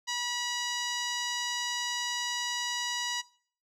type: tone with low-pass filter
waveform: 10% pulse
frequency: 970 Hz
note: B5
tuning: 31 cents flat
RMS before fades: -33 dBFS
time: 0.07-3.22 s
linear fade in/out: 20 ms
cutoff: 7300 Hz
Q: 1.5
effects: noise-tail reverb RT60 0.5 s tail -20 dB re dry